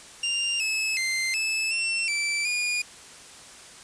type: tone with pitch steps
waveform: sawtooth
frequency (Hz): 2792 / 2595 / 2085 / 2613 / 2701 / 2328 / 2437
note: F7 / E7 / C7 / E7 / E7 / D7 / D#7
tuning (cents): -1 / -28 / -7 / -16 / +42 / -16 / -37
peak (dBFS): -21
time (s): 0.23-2.82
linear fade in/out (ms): 5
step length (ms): 370
effects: white hiss -46 dBFS RMS until 3.83 s + resampled to 22050 Hz